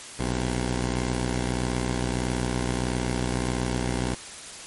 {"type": "tone pair together", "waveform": "10% pulse", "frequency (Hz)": [61.6, 130.75], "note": ["B1", "C3"], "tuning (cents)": [-4, -1], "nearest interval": "octave + minor second", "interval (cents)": 1303, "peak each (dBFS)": [-17, -25], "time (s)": [0.19, 4.15], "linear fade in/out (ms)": 5, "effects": ["white hiss -40 dBFS RMS until 4.66 s", "MP3 48 kbps"]}